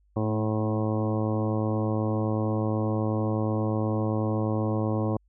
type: harmonic tone with a mistuned harmonic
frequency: 108.1 Hz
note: A2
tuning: 30 cents flat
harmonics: 1 / 2 / 3 / 4 / 5 / 6 / 7 / 8 / 9 / 10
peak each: -27 / -30 / -31 / -35 / -33 / -41 / -39 / -46 / -41 / -41 dBFS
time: 0.16-5.17 s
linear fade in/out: 5 ms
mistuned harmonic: 2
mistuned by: +22 cents
effects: added 50 Hz sine -61 dBFS peak until 5.28 s